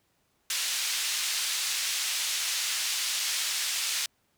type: band-pass noise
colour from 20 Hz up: pink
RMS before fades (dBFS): -30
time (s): 0.5-4.06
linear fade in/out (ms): 2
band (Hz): 2900 to 8800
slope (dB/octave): 12
effects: pink hiss -71 dBFS RMS until 4.37 s + high-pass 60 Hz 12 dB/octave